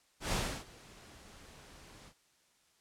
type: noise with ADSR envelope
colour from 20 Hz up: pink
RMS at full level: -32 dBFS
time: 0.2-2.14 s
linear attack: 120 ms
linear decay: 320 ms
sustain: -23 dB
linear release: 66 ms
effects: white hiss -70 dBFS RMS until 2.8 s + low-pass 9000 Hz 12 dB/octave